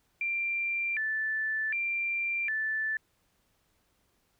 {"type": "tone with vibrato", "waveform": "sine", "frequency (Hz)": 2039, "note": "C7", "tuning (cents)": -45, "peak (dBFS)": -28, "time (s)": [0.21, 2.97], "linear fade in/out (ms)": 2, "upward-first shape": "square", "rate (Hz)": 0.66, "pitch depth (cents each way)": 260, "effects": ["pink hiss -72 dBFS RMS until 4.39 s"]}